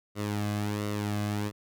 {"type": "tone with flanger", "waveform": "sawtooth", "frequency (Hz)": 104, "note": "G#2", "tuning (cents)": 3, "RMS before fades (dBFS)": -31, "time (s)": [0.15, 1.52], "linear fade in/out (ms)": 50, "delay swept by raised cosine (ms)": [1.2, 2.2], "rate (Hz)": 1.4, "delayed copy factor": -0.6, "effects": []}